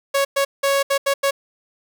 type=tone bursts at uneven times; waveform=sawtooth; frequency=554.4 Hz; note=C#5; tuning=in tune; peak=-12 dBFS; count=6; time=0.14-0.25 / 0.36-0.45 / 0.63-0.83 / 0.9-0.98 / 1.06-1.14 / 1.23-1.31 s; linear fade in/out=10 ms; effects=none